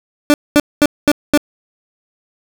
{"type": "tone bursts", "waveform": "30% pulse", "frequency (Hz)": 293.7, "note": "D4", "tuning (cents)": 0, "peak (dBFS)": -4, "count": 5, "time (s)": [0.3, 1.375], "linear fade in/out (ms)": 0, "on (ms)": 39, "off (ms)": 220, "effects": []}